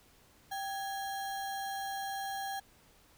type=tone with sample-and-hold; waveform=sine; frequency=784 Hz; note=G5; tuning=in tune; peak=-35 dBFS; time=0.51-2.6 s; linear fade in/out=10 ms; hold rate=2450 Hz; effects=pink hiss -63 dBFS RMS until 3.17 s